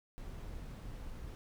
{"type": "noise", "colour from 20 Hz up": "brown", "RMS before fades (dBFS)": -45, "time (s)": [0.18, 1.35], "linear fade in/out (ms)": 0, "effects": []}